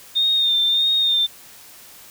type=tone with vibrato; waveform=sine; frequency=3647 Hz; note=A#7; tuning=39 cents flat; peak=-15 dBFS; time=0.15-1.27 s; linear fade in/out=20 ms; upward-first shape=sine; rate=1.6 Hz; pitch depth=36 cents each way; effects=white hiss -44 dBFS RMS until 2.1 s